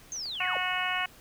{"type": "linear sweep", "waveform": "sine", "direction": "down", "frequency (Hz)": [6490, 452.2], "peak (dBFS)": -33, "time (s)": [0.12, 0.57], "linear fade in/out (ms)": 0}
{"type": "click train", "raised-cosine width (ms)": 0.3, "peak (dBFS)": -35, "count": 5, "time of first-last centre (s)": [0.16, 0.548], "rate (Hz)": 10.3}
{"type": "harmonic tone", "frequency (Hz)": 366.1, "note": "F#4", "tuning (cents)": -18, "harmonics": [2, 3, 4, 5, 6, 7, 8], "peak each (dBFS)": [-35, -35, -35, -35, -35, -35, -35], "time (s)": [0.4, 1.06], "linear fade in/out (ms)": 5}
{"effects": ["pink hiss -54 dBFS RMS until 1.2 s"]}